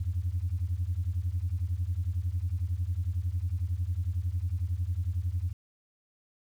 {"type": "beating tone pair", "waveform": "sine", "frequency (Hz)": [83, 94], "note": ["E2", "F#2"], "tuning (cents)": [12, 28], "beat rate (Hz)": 11, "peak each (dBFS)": -30, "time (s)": [0, 5.53], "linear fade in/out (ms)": 10, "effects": ["tanh soft clip ceiling -21 dBFS", "10-bit"]}